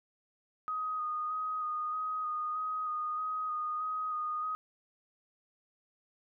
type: tone with vibrato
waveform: sine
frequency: 1244.5 Hz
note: D#6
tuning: in tune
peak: -32 dBFS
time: 0.68-4.55 s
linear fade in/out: 0 ms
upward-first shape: square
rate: 1.6 Hz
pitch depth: 17 cents each way
effects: none